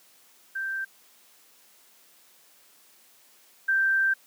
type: tone pair in turn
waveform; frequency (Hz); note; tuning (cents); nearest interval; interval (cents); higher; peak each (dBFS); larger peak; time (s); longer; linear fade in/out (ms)
sine; 1568 / 1568; G6 / G6; 0 / 0; unison; 0; neither; -28 / -20; second; 0.55-0.85 / 3.68-4.14; second; 10
effects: white hiss -58 dBFS RMS until 4.26 s + high-pass 200 Hz 12 dB/octave